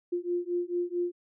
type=beating tone pair; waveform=sine; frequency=349.2 / 353.7 Hz; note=F4 / F4; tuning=0 / +22 cents; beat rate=4.5 Hz; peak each=-31 dBFS; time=0.12-1.12 s; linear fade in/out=10 ms; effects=none